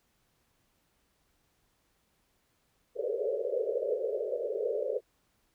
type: band-pass noise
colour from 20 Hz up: pink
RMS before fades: -32 dBFS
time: 2.95-5.01 s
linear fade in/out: 50 ms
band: 400 to 590 Hz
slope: 96 dB/octave
effects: pink hiss -73 dBFS RMS until 5.54 s